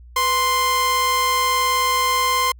sawtooth tone pair together, 493.9 / 1046.5 Hz, B4 / C6, 0 / 0 cents, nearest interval octave + minor second, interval 1300 cents, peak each -25 / -13 dBFS, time 0.16-2.52 s, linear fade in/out 5 ms, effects added 60 Hz sine -40 dBFS peak until 2.59 s

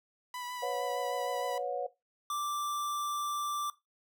sawtooth tone with vibrato, 987.8 Hz, B5, in tune, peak -35 dBFS, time 0.34-1.58 s, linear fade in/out 2 ms, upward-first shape sine, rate 6.5 Hz, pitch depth 19 cents each way
sine chord, B suspended second, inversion none, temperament equal with one note detuned, 493.9 / 554.4 / 725.2 Hz, B4 / C#5 / F#5, 0 / 0 / -35 cents, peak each -36 dBFS, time 0.62-1.87 s, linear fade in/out 10 ms
square tone, 1174.7 Hz, D6, in tune, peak -33 dBFS, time 2.3-3.7 s, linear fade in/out 2 ms
effects noise-tail reverb RT60 0.2 s tail -17 dB re dry

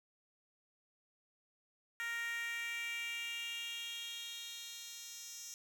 10% pulse tone with high-pass filter sweep, 466.2 Hz, A#4, in tune, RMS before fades -43 dBFS, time 2-5.54 s, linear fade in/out 0 ms, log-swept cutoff 1700 to 5400 Hz, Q 3.8, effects none

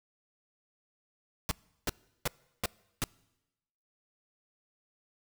pink noise bursts, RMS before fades -30 dBFS, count 5, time 1.49-3.04 s, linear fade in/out 0 ms, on 22 ms, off 360 ms, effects noise-tail reverb RT60 1.0 s tail -25 dB re dry

